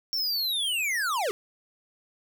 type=linear sweep; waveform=square; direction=down; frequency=5520 to 370 Hz; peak=-26 dBFS; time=0.13-1.31 s; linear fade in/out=0 ms; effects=none